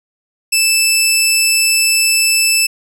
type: tone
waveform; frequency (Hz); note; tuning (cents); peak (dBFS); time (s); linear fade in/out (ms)
15% pulse; 2637; E7; 0; -3; 0.52-2.67; 10
effects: none